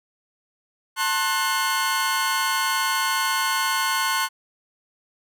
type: chord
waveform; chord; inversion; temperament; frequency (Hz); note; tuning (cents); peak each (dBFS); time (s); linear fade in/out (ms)
sawtooth; F# diminished; first; just; 888 / 1065.6 / 1480; A5 / C6 / F#6; +16 / +31 / 0; -24 / -20 / -22; 0.96-4.29; 50
effects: none